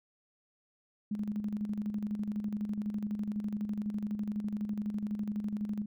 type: tone with tremolo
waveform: sine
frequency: 209.1 Hz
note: G#3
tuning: 12 cents sharp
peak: -30 dBFS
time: 1.11-5.86 s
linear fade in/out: 5 ms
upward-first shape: square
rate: 12 Hz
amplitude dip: 55%
effects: none